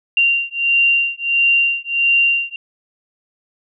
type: beating tone pair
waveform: sine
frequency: 2770 / 2771.5 Hz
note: F7 / F7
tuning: -15 / -14 cents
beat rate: 1.5 Hz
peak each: -16 dBFS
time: 0.17-2.56 s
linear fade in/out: 2 ms
effects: none